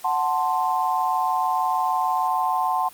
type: chord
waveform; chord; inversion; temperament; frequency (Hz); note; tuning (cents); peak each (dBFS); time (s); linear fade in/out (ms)
sine; F# diminished; none; equal; 740 / 880 / 1046.5; F#5 / A5 / C6; 0 / 0 / 0; -24; 0.04-2.89; 10
effects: white hiss -46 dBFS RMS until 2.93 s + Opus 48 kbps